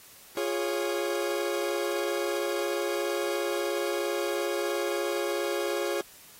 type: chord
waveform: 40% pulse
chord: Db major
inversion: first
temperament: equal with one note detuned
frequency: 349.2 / 412.2 / 554.4 Hz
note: F4 / Ab4 / Db5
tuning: 0 / -13 / 0 cents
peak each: -31 dBFS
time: 0.37-6.01 s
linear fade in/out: 2 ms
effects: white hiss -52 dBFS RMS until 6.39 s + AAC 48 kbps